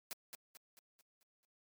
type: noise with echo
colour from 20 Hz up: white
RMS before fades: -43 dBFS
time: 0.11-0.13 s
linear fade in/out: 0 ms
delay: 220 ms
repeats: 6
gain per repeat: -6 dB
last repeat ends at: 1.45 s
effects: MP3 96 kbps